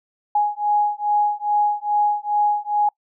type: beating tone pair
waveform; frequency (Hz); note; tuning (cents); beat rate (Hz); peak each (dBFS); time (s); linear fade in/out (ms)
sine; 830.6 / 833; G#5 / G#5; 0 / +5; 2.4; -20; 0.35-2.89; 5
effects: noise-tail reverb RT60 0.1 s tail -26 dB re dry